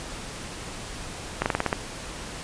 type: slowing click train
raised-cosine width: 0.5 ms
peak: -7 dBFS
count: 7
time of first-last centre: 1.42-1.729 s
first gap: 39 ms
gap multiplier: 1.11
effects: pink hiss -37 dBFS RMS until 2.43 s + resampled to 22050 Hz